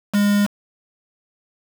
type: tone with quantisation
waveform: triangle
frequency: 204.4 Hz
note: G#3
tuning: 27 cents flat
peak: -12 dBFS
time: 0.13-0.47 s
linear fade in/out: 20 ms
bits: 4
effects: none